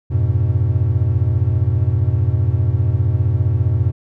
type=chord; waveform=triangle; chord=F diminished; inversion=none; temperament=equal with one note detuned; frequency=88.73 / 103.83 / 123.47 Hz; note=F2 / Ab2 / Cb3; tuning=+28 / 0 / 0 cents; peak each=-16 dBFS; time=0.1-3.92 s; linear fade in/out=20 ms; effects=none